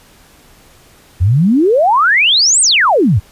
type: exponential two-way sweep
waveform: sine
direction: up then down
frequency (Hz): 81.7 to 8870 to 81.7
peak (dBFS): -7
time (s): 1.2-3.2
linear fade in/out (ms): 20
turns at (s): 2.61
effects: pink hiss -45 dBFS RMS until 3.31 s + resampled to 32000 Hz